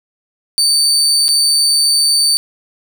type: tone with dropouts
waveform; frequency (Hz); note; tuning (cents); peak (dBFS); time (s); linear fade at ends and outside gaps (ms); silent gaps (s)
30% pulse; 4574; D8; -47; -7; 0.58-2.37; 0; 1.282-1.289
effects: 7-bit